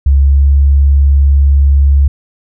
sine tone with pitch glide, 69 to 69.84 Hz, C#2 to C#2, -7 to +14 cents, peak -4 dBFS, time 0.06-2.08 s, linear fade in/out 5 ms, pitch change +21 cents, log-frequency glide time 0.19-0.48 s, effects none

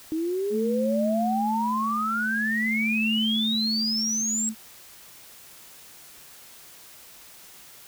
sine exponential sweep, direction up, 311.1 to 7730 Hz, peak -24 dBFS, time 0.12-4.49 s, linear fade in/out 0 ms
sine tone with tremolo, 220 Hz, A3, in tune, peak -23 dBFS, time 0.5-4.55 s, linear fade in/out 50 ms, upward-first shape triangle, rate 0.47 Hz, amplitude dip 60%
effects white hiss -48 dBFS RMS until 7.87 s

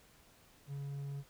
triangle tone, 140.4 Hz, C#3, 22 cents sharp, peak -37 dBFS, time 0.67-1.24 s, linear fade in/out 50 ms, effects pink hiss -64 dBFS RMS until 1.29 s

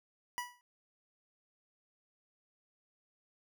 25% pulse tone with exponential decay, 977 Hz, B5, 19 cents flat, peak -29 dBFS, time 0.38-0.61 s, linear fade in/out 0 ms, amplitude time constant 50 ms, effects none

